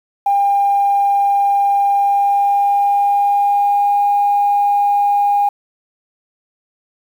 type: tone with pitch glide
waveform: sine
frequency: 802 to 813.2 Hz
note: G5 to G#5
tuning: +39 to -37 cents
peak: -10 dBFS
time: 0.26-5.49 s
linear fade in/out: 5 ms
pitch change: +24 cents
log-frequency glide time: 1.96-4.02 s
effects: tanh soft clip ceiling -6 dBFS + 7-bit